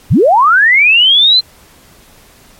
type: linear sweep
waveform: sine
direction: up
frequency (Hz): 58.8 to 4158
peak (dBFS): -4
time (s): 0.1-1.41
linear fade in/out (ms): 20
effects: pink hiss -43 dBFS RMS until 2.59 s + MP3 64 kbps